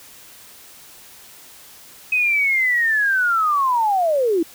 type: linear sweep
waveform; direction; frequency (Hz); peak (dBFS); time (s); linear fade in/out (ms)
sine; down; 2542 to 312; -15; 2.12-4.43; 5
effects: white hiss -44 dBFS RMS until 4.54 s